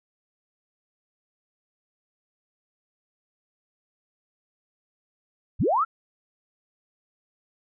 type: linear sweep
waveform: sine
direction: up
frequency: 32.7 to 1407 Hz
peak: -19 dBFS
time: 5.59-5.85 s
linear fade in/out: 20 ms
effects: none